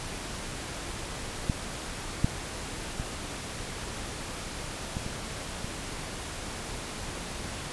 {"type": "clicks", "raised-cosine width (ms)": 5, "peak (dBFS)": [-13, -10, -20, -19, -22, -21], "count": 6, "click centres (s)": [1.498, 2.245, 2.999, 4.969, 5.064, 5.645], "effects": ["pink hiss -37 dBFS RMS until 7.72 s", "resampled to 24000 Hz"]}